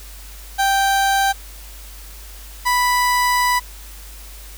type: tone pair in turn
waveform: 30% pulse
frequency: 784 / 987.8 Hz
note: G5 / B5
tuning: 0 / 0 cents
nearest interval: major third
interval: 400 cents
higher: second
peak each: -12 dBFS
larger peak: neither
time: 0.58-1.33 / 2.65-3.6 s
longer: second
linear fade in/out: 20 ms
effects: added 50 Hz sine -36 dBFS peak until 4.57 s + white hiss -41 dBFS RMS until 4.57 s